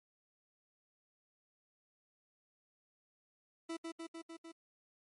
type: tone with echo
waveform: 40% pulse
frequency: 330 Hz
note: E4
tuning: 2 cents sharp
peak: -38 dBFS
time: 3.69-3.77 s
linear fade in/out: 10 ms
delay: 150 ms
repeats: 5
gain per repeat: -2 dB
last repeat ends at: 4.52 s
effects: MP3 48 kbps